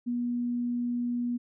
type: tone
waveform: sine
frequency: 241.7 Hz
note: B3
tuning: 37 cents flat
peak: -27 dBFS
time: 0.06-1.38 s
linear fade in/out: 20 ms
effects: none